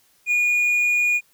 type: tone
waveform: triangle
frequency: 2442 Hz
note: D#7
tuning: 33 cents flat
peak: -15 dBFS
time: 0.26-1.21 s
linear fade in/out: 50 ms
effects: white hiss -60 dBFS RMS until 1.33 s